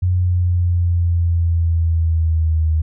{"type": "exponential sweep", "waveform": "sine", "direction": "down", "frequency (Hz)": [90.8, 78.6], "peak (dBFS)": -13, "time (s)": [0.02, 2.82], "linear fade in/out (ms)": 10, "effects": []}